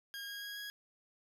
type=tone with pitch steps; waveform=20% pulse; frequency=1625 / 1635.4 / 1645.8 / 1656.3 Hz; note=G#6 / G#6 / G#6 / G#6; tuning=-38 / -27 / -16 / -5 cents; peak=-37 dBFS; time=0.14-0.7 s; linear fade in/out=0 ms; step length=140 ms; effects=none